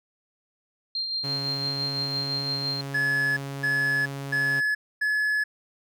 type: tone with tremolo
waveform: sine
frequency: 4186 Hz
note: C8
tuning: in tune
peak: -25 dBFS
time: 0.95-2.81 s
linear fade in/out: 2 ms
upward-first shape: sine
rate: 5.9 Hz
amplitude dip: 40%
type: tone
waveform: sawtooth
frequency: 138.59 Hz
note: C#3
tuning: in tune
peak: -28 dBFS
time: 1.23-4.61 s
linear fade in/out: 20 ms
type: tone bursts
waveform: triangle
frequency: 1707 Hz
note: G#6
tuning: 47 cents sharp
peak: -20 dBFS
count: 4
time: 2.94-5.44 s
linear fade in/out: 10 ms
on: 430 ms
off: 260 ms
effects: none